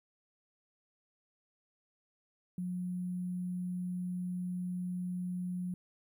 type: tone with sample-and-hold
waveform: sine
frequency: 180 Hz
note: F#3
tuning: 47 cents flat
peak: -34 dBFS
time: 2.58-5.74 s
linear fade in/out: 2 ms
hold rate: 11025 Hz
effects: none